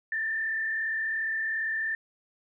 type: tone with frequency modulation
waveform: sine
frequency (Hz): 1782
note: A6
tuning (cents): +22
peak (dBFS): -27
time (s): 0.12-1.95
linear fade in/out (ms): 2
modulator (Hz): 37.3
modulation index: 0.91
effects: none